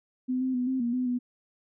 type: tone with pitch steps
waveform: sine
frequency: 254.5 / 259.4 / 248.6 / 261.5 / 237.4 / 252.7 / 246.3 Hz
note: C4 / C4 / B3 / C4 / A#3 / B3 / B3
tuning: -48 / -15 / +12 / -1 / +32 / +40 / -5 cents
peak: -25 dBFS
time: 0.28-1.19 s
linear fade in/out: 20 ms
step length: 130 ms
effects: none